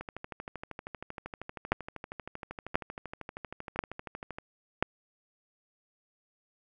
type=two click trains; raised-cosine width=0.5 ms; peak=-9 / -24 dBFS; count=4 / 57; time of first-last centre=1.72-4.826 / 0.01-4.385 s; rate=0.966 / 12.8 Hz; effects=none